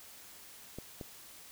clicks, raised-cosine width 2 ms, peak -28 dBFS, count 2, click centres 0.786 / 1.012 s, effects white hiss -53 dBFS RMS until 1.51 s

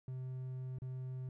triangle tone with dropouts, 129 Hz, C3, 24 cents flat, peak -38 dBFS, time 0.08-1.29 s, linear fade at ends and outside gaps 2 ms, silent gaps 0.786-0.819 s, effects none

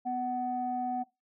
sine tone pair together, 249.4 / 747.4 Hz, B3 / F#5, +17 / +17 cents, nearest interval octave + perfect fifth, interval 1900 cents, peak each -35 / -30 dBFS, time 0.05-1.04 s, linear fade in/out 20 ms, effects noise-tail reverb RT60 0.2 s tail -20 dB re dry + tanh soft clip ceiling -22 dBFS

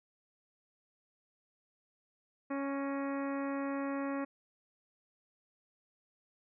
harmonic tone with a mistuned harmonic, 277.2 Hz, C#4, in tune, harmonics 1 / 2 / 3 / 4 / 5 / 6 / 7 / 8 / 9, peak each -35 / -40 / -47 / -44 / -49 / -52 / -50 / -56 / -56 dBFS, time 2.5-4.25 s, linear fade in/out 10 ms, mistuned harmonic 7, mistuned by -33 cents, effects none

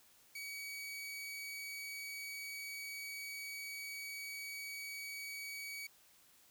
sawtooth tone, 2264 Hz, C#7, 36 cents sharp, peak -40 dBFS, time 0.35-5.87 s, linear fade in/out 5 ms, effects white hiss -66 dBFS RMS until 6.5 s

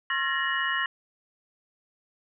sine tone cluster, 1075 / 1364 / 1710 / 1866 / 2919 Hz, C6 / F6 / A6 / A#6 / F#7, +47 / -41 / -50 / +1 / -24 cents, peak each -31 / -35 / -32 / -28 / -33 dBFS, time 0.1-0.86 s, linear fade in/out 2 ms, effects none

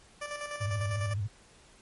15% pulse tone with tremolo, 587.3 Hz, D5, in tune, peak -28 dBFS, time 0.21-1.14 s, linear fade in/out 10 ms, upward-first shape square, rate 10 Hz, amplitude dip 50%
sine tone with vibrato, 103.1 Hz, G#2, 12 cents flat, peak -29 dBFS, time 0.6-1.28 s, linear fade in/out 20 ms, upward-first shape sine, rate 14 Hz, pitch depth 120 cents each way
effects pink hiss -58 dBFS RMS until 1.81 s + MP3 48 kbps

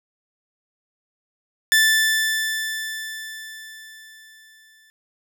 sawtooth tone with exponential decay, 1760 Hz, A6, in tune, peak -9 dBFS, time 1.72-4.9 s, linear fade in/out 0 ms, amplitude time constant 690 ms, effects none

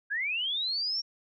sine linear sweep, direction up, 1574 to 5588 Hz, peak -28 dBFS, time 0.1-1.02 s, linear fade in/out 20 ms, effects none

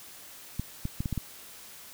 clicks, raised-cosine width 5 ms, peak -18 dBFS, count 6, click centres 0.596 / 0.854 / 1.005 / 1.058 / 1.127 / 1.177 s, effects white hiss -48 dBFS RMS until 1.93 s

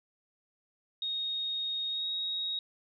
sine tone with pitch glide, 3730 to 3778 Hz, A#7 to A#7, 0 to +22 cents, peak -31 dBFS, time 1.02-2.59 s, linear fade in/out 2 ms, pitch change +22 cents, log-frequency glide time 1.89-2.07 s, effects none

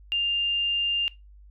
sine tone, 2800 Hz, F7, 4 cents sharp, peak -22 dBFS, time 0.12-1.08 s, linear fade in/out 0 ms, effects noise-tail reverb RT60 0.2 s tail -19 dB re dry + added 50 Hz sine -47 dBFS peak until 1.5 s

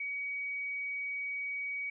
sine tone, 2260 Hz, C#7, 33 cents sharp, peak -34 dBFS, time 0-1.9 s, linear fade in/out 5 ms, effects none

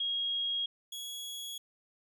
sine / sawtooth tone pair in turn, 3278 / 3343 Hz, G#7 / G#7, -23 / +11 cents, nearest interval unison, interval 34 cents, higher second, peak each -30 / -36 dBFS, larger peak first, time 0-0.66 / 0.92-1.58 s, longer neither, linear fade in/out 5 ms, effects none

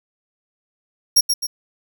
sawtooth tone with echo, 5588 Hz, F8, in tune, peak -7 dBFS, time 1.16-1.21 s, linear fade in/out 10 ms, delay 130 ms, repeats 2, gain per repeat -6 dB, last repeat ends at 1.47 s, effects none

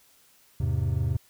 triangle chord, E augmented, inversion none, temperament equal, 82.41 / 103.83 / 130.81 Hz, E2 / G#2 / B#2, 0 / 0 / 0 cents, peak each -26 dBFS, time 0.6-1.17 s, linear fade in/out 5 ms, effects white hiss -60 dBFS RMS until 1.29 s

